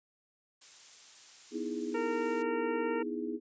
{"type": "noise", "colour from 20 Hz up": "blue", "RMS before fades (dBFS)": -49, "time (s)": [0.61, 2.43], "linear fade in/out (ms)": 10}
{"type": "chord", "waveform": "sine", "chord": "E major seventh", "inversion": "second", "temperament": "equal", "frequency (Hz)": [246.9, 311.1, 329.6, 415.3], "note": ["B3", "D#4", "E4", "G#4"], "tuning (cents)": [0, 0, 0, 0], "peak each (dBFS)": -39, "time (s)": [1.51, 3.4], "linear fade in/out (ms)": 50}
{"type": "harmonic tone", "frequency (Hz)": 460, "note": "A#4", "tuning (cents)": -23, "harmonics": [1, 2, 3, 4, 5, 6], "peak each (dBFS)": [-33, -39, -43, -45, -47, -49], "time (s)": [1.94, 3.03], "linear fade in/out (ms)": 10}
{"effects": ["resampled to 16000 Hz"]}